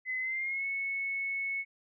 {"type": "tone with pitch glide", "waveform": "sine", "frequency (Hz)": [2032, 2203], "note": ["B6", "C#7"], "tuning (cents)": [49, -11], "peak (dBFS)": -31, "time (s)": [0.05, 1.65], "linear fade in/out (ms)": 50, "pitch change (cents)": 140, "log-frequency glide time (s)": [0.2, 0.65], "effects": []}